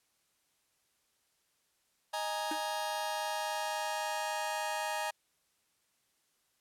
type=chord; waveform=sawtooth; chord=D# suspended fourth; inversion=none; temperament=just; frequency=622.3 / 829.7 / 933.4 Hz; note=D#5 / G#5 / A#5; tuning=0 / -2 / +2 cents; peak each=-35 / -33 / -34 dBFS; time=2.13-5.11 s; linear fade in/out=10 ms
type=tone with exponential decay; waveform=30% pulse; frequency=311.1 Hz; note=D#4; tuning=in tune; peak=-30 dBFS; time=2.51-2.62 s; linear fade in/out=5 ms; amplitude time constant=22 ms
effects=white hiss -75 dBFS RMS until 6.6 s + low-pass 12000 Hz 12 dB/octave